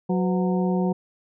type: harmonic tone with a mistuned harmonic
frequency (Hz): 183.6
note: F#3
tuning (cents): -13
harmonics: 1 / 2 / 3 / 4 / 5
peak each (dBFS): -21 / -27 / -31 / -33 / -35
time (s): 0.09-0.93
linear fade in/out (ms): 10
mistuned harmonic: 3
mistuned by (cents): -140
effects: none